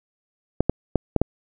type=clicks; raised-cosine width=2 ms; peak=-4 dBFS; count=5; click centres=0.606 / 0.696 / 0.957 / 1.163 / 1.216 s; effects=none